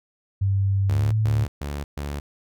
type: tone with pitch glide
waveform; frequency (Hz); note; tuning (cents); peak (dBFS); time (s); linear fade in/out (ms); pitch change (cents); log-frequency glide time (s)
sine; 98 to 108.74; G2 to A2; 0 to -20; -18; 0.41-1.45; 10; +180; 0.94-1.11
type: tone bursts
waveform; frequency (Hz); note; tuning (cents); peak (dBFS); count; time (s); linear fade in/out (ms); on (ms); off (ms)
sawtooth; 72; D2; -34; -24; 4; 0.89-2.2; 5; 230; 130
effects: none